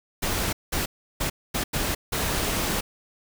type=noise bursts at uneven times; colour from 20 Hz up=pink; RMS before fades=-26 dBFS; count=6; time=0.22-0.53 / 0.72-0.86 / 1.2-1.3 / 1.54-1.64 / 1.73-1.95 / 2.12-2.81 s; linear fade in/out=10 ms; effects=none